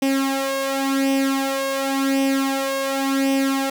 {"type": "tone with flanger", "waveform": "sawtooth", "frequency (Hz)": 271.3, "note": "C#4", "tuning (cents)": -37, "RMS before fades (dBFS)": -21, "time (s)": [0.02, 3.7], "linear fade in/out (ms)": 5, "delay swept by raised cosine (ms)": [0.35, 1.85], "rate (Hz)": 0.91, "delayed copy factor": 0.7, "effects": ["8-bit"]}